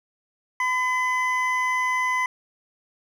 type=tone pair together; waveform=triangle; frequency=1012 / 2024 Hz; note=B5 / B6; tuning=+42 / +42 cents; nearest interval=octave; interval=1200 cents; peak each=-22 dBFS; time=0.6-2.26 s; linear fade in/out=2 ms; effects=none